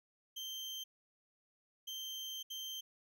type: tone bursts at uneven times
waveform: 35% pulse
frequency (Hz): 3136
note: G7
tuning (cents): 0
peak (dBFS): -40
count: 3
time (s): 0.36-0.84 / 1.87-2.43 / 2.5-2.81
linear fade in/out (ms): 10
effects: none